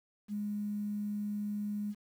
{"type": "tone", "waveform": "sine", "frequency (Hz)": 207.2, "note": "G#3", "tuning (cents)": -4, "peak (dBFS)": -33, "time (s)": [0.28, 1.95], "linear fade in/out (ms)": 50, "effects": ["10-bit"]}